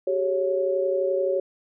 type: tone cluster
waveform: sine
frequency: 382.1 / 413.7 / 554 Hz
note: G4 / G#4 / C#5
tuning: -44 / -7 / -1 cents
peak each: -25 / -32 / -23 dBFS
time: 0.07-1.4 s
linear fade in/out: 5 ms
effects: none